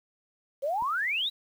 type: exponential sweep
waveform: sine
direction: up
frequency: 523.3 to 3985 Hz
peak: -26 dBFS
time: 0.62-1.3 s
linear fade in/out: 20 ms
type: click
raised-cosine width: 3 ms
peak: -35 dBFS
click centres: 0.823 s
effects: 9-bit